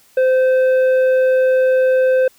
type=tone with tanh clipping; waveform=sine; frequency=517 Hz; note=C5; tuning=21 cents flat; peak=-12 dBFS; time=0.17-2.28 s; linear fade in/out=5 ms; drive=7 dB; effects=white hiss -52 dBFS RMS until 2.38 s